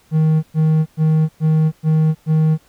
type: tone bursts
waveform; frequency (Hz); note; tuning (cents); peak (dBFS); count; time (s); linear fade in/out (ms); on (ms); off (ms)
triangle; 157.1; D#3; +17; -9; 6; 0.11-2.58; 50; 320; 110
effects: pink hiss -54 dBFS RMS until 2.68 s